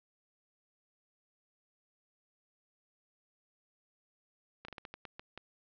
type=slowing click train; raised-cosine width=0.3 ms; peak=-28 dBFS; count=9; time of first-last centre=4.65-5.376 s; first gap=34 ms; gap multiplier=1.27; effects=low-pass 5000 Hz 12 dB/octave